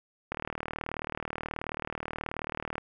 click train, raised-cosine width 0.5 ms, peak -18 dBFS, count 96, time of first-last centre 0.32-2.781 s, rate 38.6 Hz, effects none

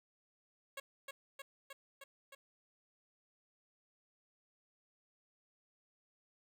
10% pulse tone with echo, 550 Hz, C#5, 14 cents flat, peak -34 dBFS, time 0.77-0.8 s, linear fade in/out 5 ms, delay 310 ms, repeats 5, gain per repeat -2 dB, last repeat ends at 2.35 s, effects none

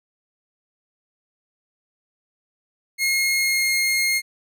sawtooth tone with pitch glide, 2152 to 2138 Hz, C7 to C7, +48 to +37 cents, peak -15 dBFS, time 2.98-4.22 s, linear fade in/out 50 ms, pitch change -11 cents, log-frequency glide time 3.37-3.67 s, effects none

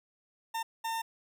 40% pulse tone bursts at uneven times, 906 Hz, A#5, 50 cents flat, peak -31 dBFS, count 2, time 0.54-0.63 / 0.84-1.02 s, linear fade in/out 10 ms, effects none

